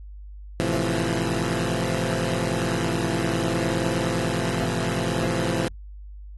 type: chord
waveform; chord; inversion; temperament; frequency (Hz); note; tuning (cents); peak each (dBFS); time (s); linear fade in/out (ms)
15% pulse; F major seventh; first; equal; 110 / 130.81 / 164.81 / 174.61; A2 / C3 / E3 / F3; 0 / 0 / 0 / 0; -22; 0.6-5.68; 0
effects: added 50 Hz sine -37 dBFS peak until 6.37 s + AAC 32 kbps